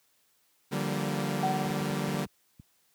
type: chord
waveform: sawtooth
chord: G minor seventh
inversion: second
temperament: equal with one note detuned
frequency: 146.83 / 174.61 / 193.41 / 233.1 Hz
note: D3 / F3 / G3 / Bb3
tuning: 0 / 0 / -23 / 0 cents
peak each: -29 / -34 / -29 / -32 dBFS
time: 0.71-2.26 s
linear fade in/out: 20 ms
type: tone with exponential decay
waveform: sine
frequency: 754 Hz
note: F#5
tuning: 32 cents sharp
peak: -24 dBFS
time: 1.43-2.12 s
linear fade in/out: 2 ms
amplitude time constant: 150 ms
type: clicks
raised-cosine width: 5 ms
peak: -34 dBFS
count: 8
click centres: 1.654 / 1.703 / 1.807 / 1.905 / 2.082 / 2.143 / 2.262 / 2.598 s
effects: white hiss -69 dBFS RMS until 2.94 s + high-pass 80 Hz 12 dB/octave